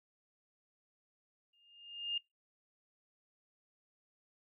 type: tone with exponential growth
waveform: sine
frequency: 2821 Hz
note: F7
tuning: 17 cents sharp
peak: -31 dBFS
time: 1.53-2.18 s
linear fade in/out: 5 ms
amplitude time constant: 140 ms
effects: noise-tail reverb RT60 0.2 s tail -24 dB re dry